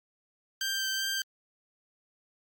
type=tone with vibrato; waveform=15% pulse; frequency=1568 Hz; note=G6; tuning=in tune; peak=-23 dBFS; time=0.61-1.22 s; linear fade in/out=2 ms; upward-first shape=sine; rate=2.6 Hz; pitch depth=14 cents each way; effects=Opus 48 kbps

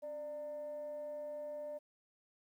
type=tone with frequency modulation; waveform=sine; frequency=594 Hz; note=D5; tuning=20 cents sharp; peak=-40 dBFS; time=0.02-1.79 s; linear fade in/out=20 ms; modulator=321 Hz; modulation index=0.25; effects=tanh soft clip ceiling -36 dBFS + 12-bit

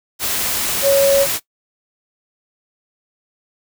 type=tone in noise; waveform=sine; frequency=554.4 Hz; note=C#5; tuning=in tune; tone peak=-10 dBFS; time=0.82-1.27 s; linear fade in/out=50 ms; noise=white; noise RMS=-20 dBFS; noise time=0.19-1.4 s; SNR=+7 dB; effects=noise-tail reverb RT60 0.1 s tail -19 dB re dry

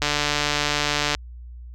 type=click train; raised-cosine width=0.2 ms; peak=-4 dBFS; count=167; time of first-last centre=0.02-1.149 s; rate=147 Hz; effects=added 60 Hz sine -36 dBFS peak until 1.74 s

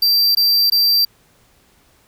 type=tone bursts; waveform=square; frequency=4699 Hz; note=D8; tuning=in tune; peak=-12 dBFS; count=3; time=0.02-1.05 s; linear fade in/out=5 ms; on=330 ms; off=20 ms; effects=pink hiss -55 dBFS RMS until 2.07 s

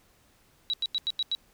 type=tone bursts; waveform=sine; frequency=3892 Hz; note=B7; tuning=26 cents flat; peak=-25 dBFS; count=6; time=0.7-1.35 s; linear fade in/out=0 ms; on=35 ms; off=88 ms; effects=pink hiss -63 dBFS RMS until 1.53 s

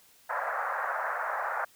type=band-pass noise; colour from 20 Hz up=white; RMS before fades=-32 dBFS; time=0.29-1.65 s; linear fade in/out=10 ms; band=560 to 1700 Hz; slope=48 dB/octave; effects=white hiss -60 dBFS RMS until 1.75 s

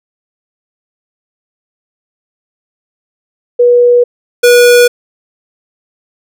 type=tone pair in turn; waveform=sine / square; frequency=485.3 / 485.3 Hz; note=B4 / B4; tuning=-30 / -30 cents; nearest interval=unison; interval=0 cents; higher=neither; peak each=-3 dBFS; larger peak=neither; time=3.59-4.04 / 4.43-4.88 s; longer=neither; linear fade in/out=10 ms; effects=none

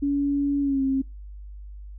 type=tone with pitch glide; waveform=sine; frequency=283.3 to 268 Hz; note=C#4 to C4; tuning=+38 to +42 cents; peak=-20 dBFS; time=0.02-1.02 s; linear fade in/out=10 ms; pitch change=-96 cents; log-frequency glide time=0.61-0.82 s; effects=noise-tail reverb RT60 0.2 s tail -22 dB re dry + added 50 Hz sine -37 dBFS peak until 1.98 s

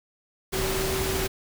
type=tone in noise; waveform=sine; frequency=381.8 Hz; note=G4; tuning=46 cents flat; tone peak=-29 dBFS; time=0.52-1.28 s; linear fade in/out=20 ms; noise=pink; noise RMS=-28 dBFS; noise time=0.52-1.28 s; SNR=-4 dB; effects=none

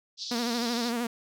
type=band-pass noise; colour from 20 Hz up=white; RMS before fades=-37 dBFS; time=0.17-0.93 s; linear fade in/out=50 ms; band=3600 to 5500 Hz; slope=48 dB/octave
type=tone with vibrato; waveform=sawtooth; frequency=236.6 Hz; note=A#3; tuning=26 cents sharp; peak=-24 dBFS; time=0.31-1.07 s; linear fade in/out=5 ms; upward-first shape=sine; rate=13 Hz; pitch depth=62 cents each way
effects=none

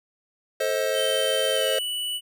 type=chord; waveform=square; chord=A diminished; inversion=none; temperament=just; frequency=440 / 528 / 633.6 Hz; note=A4 / C5 / Eb5; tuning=0 / +16 / +31 cents; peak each=-30 / -26 / -28 dBFS; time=0.6-1.79 s; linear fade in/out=5 ms
type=tone with pitch glide; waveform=square; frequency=3100 to 2960 Hz; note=G7 to F#7; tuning=-20 to 0 cents; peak=-27 dBFS; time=0.93-2.21 s; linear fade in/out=50 ms; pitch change=-80 cents; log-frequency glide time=1.54-1.66 s
effects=none

